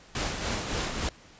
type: noise with tremolo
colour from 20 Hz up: pink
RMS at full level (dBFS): -29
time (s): 0.15-1.09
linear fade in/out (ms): 2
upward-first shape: sine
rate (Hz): 3.5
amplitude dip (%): 45
effects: pink hiss -53 dBFS RMS until 1.39 s + resampled to 16000 Hz